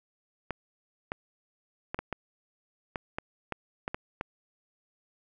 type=clicks; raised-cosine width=0.5 ms; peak=-17 dBFS; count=11; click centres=0.507 / 1.119 / 1.945 / 1.99 / 2.127 / 2.958 / 3.185 / 3.523 / 3.879 / 3.945 / 4.211 s; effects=none